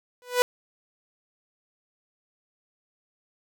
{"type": "tone with exponential growth", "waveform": "sawtooth", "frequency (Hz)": 493.9, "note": "B4", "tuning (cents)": 0, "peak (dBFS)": -10, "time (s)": [0.22, 0.42], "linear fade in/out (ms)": 0, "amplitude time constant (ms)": 42, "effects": []}